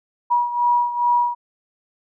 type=beating tone pair; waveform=sine; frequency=963 / 965.4 Hz; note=B5 / B5; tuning=-44 / -40 cents; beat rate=2.4 Hz; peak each=-17 / -22 dBFS; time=0.3-1.35 s; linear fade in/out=20 ms; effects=none